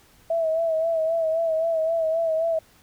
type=tone with vibrato; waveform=sine; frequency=651 Hz; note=E5; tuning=22 cents flat; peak=-20 dBFS; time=0.3-2.59 s; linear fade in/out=5 ms; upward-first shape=sine; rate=3.8 Hz; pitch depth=46 cents each way; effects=pink hiss -56 dBFS RMS until 2.82 s